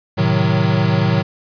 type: chord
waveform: square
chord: A diminished seventh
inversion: none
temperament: equal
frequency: 110 / 130.81 / 155.56 / 185 Hz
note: A2 / C3 / Eb3 / Gb3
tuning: 0 / 0 / 0 / 0 cents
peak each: -19 / -21 / -19 / -20 dBFS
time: 0.17-1.23 s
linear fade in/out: 20 ms
effects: resampled to 11025 Hz + 8-bit